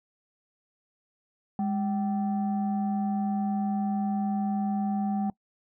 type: tone pair together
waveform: sine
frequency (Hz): 204.6 / 771.5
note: G#3 / G5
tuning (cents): -26 / -28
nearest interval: octave + major seventh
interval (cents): 2298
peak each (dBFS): -25 / -31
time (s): 1.59-5.3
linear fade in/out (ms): 2
effects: noise-tail reverb RT60 0.1 s tail -23 dB re dry + tanh soft clip ceiling -20 dBFS